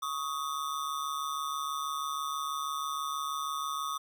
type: ring-modulated tone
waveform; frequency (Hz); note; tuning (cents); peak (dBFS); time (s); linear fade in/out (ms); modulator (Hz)
square; 1185; D6; +15; -30; 0.02-3.98; 10; 73.1
effects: 11-bit